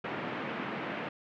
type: band-pass noise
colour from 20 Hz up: pink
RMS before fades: -37 dBFS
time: 0.04-1.09 s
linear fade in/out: 5 ms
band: 160 to 2600 Hz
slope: 24 dB/octave
effects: none